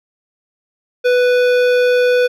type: tone with hard clipping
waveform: triangle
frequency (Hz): 494.8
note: B4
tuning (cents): +3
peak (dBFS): -12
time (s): 1.04-2.28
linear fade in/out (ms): 20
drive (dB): 18
effects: none